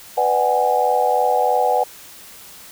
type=chord; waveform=sine; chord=G# half-diminished seventh; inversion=first; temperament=just; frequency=498.4 / 598 / 747.5 / 830.6 Hz; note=B4 / D5 / F#5 / G#5; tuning=+16 / +31 / +17 / 0 cents; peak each=-20 / -23 / -18 / -20 dBFS; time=0.17-1.84 s; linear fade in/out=10 ms; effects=white hiss -41 dBFS RMS until 2.71 s

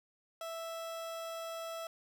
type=tone; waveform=30% pulse; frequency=659.3 Hz; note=E5; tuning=in tune; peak=-37 dBFS; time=0.41-1.87 s; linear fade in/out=2 ms; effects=none

